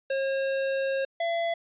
square tone pair in turn, 540 / 675.3 Hz, C#5 / E5, -45 / +42 cents, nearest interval major third, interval 387 cents, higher second, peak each -26 dBFS, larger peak neither, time 0.1-1.05 / 1.2-1.54 s, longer first, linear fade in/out 5 ms, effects resampled to 8000 Hz + 11-bit

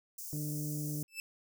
white high-pass noise, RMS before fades -44 dBFS, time 0.18-1.03 s, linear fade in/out 5 ms, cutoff 5400 Hz, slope 48 dB/octave
harmonic tone, 149.5 Hz, D3, 31 cents sharp, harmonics 1 / 2 / 3 / 4, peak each -36 / -41 / -53 / -58 dBFS, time 0.33-1.03 s, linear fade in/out 0 ms
sawtooth tone with exponential growth, 2637 Hz, E7, in tune, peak -31 dBFS, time 1.08-1.2 s, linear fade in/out 1 ms, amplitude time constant 26 ms
effects none

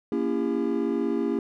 triangle chord, A# diminished seventh, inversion none, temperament just, 233.1 / 279.7 / 335.6 / 402.8 Hz, A#3 / C#4 / E4 / G4, 0 / +16 / +31 / +47 cents, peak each -27 dBFS, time 0.12-1.39 s, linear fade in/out 2 ms, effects none

